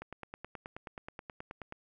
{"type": "click train", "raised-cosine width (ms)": 0.5, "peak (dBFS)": -27, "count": 17, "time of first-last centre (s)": [0.02, 1.724], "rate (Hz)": 9.39, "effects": []}